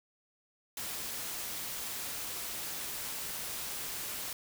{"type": "noise", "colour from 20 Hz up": "white", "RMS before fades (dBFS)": -39, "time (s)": [0.77, 4.33], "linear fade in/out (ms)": 2, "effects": []}